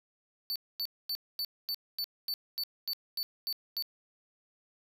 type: tone bursts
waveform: square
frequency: 4501 Hz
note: C#8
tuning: 26 cents sharp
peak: -32 dBFS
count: 12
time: 0.5-3.824 s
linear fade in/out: 0 ms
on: 57 ms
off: 240 ms
effects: none